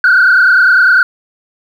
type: tone with frequency modulation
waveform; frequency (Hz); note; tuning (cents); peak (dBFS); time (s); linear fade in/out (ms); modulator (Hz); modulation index
sine; 1480; F#6; 0; -3; 0.04-1.03; 2; 29.9; 2.4
effects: tanh soft clip ceiling -2 dBFS + 7-bit